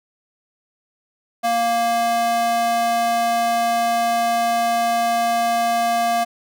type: tone with high-pass filter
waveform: square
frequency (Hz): 233.1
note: A#3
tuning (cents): 0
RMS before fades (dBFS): -19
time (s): 1.43-6.25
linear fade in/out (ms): 20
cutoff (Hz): 570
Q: 5.4
effects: none